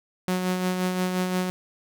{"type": "tone with tremolo", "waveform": "sawtooth", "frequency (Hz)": 183.2, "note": "F#3", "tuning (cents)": -17, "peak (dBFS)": -18, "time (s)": [0.28, 1.5], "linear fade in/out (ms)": 0, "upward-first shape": "sine", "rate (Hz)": 5.7, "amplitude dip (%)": 40, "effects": []}